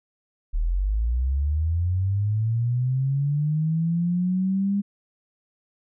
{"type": "linear sweep", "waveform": "sine", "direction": "up", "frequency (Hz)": [36.71, 202.9], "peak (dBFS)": -20, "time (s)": [0.53, 4.82], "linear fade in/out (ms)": 20, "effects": []}